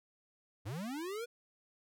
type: linear sweep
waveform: square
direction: up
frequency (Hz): 87.31 to 490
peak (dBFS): -39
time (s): 0.65-1.26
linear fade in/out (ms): 20
effects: none